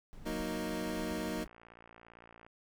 brown noise, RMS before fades -49 dBFS, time 0.13-1.47 s, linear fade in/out 0 ms
25% pulse chord, D# minor, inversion first, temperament equal with one note detuned, 185 / 234.6 / 311.1 Hz, F#3 / A#3 / D#4, 0 / +11 / 0 cents, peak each -37 / -36 / -35 dBFS, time 0.25-1.45 s, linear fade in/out 20 ms
click train, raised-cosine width 0.5 ms, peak -39 dBFS, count 59, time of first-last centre 1.46-2.465 s, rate 57.7 Hz
effects none

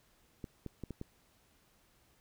clicks, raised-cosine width 3 ms, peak -28 dBFS, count 5, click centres 0.442 / 0.663 / 0.837 / 0.907 / 1.014 s, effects pink hiss -69 dBFS RMS until 2.2 s

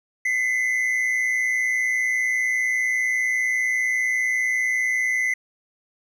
triangle tone pair together, 2015 / 2135 Hz, B6 / C7, +34 / +34 cents, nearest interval minor second, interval 100 cents, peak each -19 / -25 dBFS, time 0.25-5.34 s, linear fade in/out 5 ms, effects none

